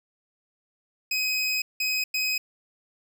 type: tone bursts at uneven times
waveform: 25% pulse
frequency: 2522 Hz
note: D#7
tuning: 23 cents sharp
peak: -20 dBFS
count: 3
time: 1.11-1.62 / 1.8-2.04 / 2.14-2.38 s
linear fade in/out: 5 ms
effects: none